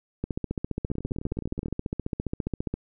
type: two click trains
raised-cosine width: 3 ms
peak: -22 / -15 dBFS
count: 17 / 38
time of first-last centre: 0.85-1.683 / 0.24-2.74 s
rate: 19.2 / 14.8 Hz
effects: none